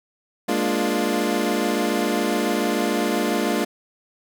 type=chord; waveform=25% pulse; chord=Bb dominant seventh; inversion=third; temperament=equal with one note detuned; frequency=207.7 / 234.8 / 293.7 / 349.2 Hz; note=Ab3 / Bb3 / D4 / F4; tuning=0 / +13 / 0 / 0 cents; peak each=-22 dBFS; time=0.48-3.65 s; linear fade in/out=10 ms; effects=none